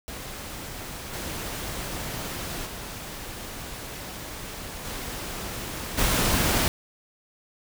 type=noise with level steps; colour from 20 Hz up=pink; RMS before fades=-37 / -33 / -37 / -34 / -23 dBFS; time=0.08-6.68 s; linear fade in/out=0 ms; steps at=1.12 / 2.65 / 4.84 / 5.97 s; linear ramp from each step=20 ms; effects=none